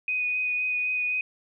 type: tone with vibrato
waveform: sine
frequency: 2489 Hz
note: D#7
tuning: in tune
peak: -24 dBFS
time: 0.08-1.21 s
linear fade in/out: 2 ms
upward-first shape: sine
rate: 3.9 Hz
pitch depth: 13 cents each way
effects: none